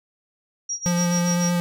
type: tone with tremolo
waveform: sine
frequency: 5690 Hz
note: F8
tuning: 31 cents sharp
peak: -23 dBFS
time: 0.69-1.52 s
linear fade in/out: 5 ms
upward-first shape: sine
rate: 6.9 Hz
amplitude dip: 90%
type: tone with vibrato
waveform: square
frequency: 174.8 Hz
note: F3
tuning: 2 cents sharp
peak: -20 dBFS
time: 0.86-1.6 s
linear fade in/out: 0 ms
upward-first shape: square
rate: 7.9 Hz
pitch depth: 9 cents each way
effects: none